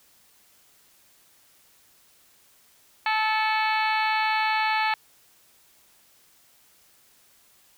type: harmonic tone with a mistuned harmonic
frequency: 435.1 Hz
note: A4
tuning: 19 cents flat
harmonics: 2 / 3 / 4 / 5 / 6 / 7 / 8 / 9 / 10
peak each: -24 / -31 / -29 / -30 / -32 / -39 / -40 / -41 / -37 dBFS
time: 3.06-4.94 s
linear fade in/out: 2 ms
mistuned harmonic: 5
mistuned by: +33 cents
effects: white hiss -59 dBFS RMS until 7.77 s